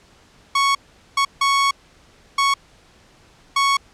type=tone bursts at uneven times; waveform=sawtooth; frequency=1108.7 Hz; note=C#6; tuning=in tune; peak=-11 dBFS; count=5; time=0.55-0.75 / 1.17-1.25 / 1.41-1.71 / 2.38-2.54 / 3.56-3.77 s; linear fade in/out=5 ms; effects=pink hiss -52 dBFS RMS until 3.93 s + low-pass 7000 Hz 12 dB/octave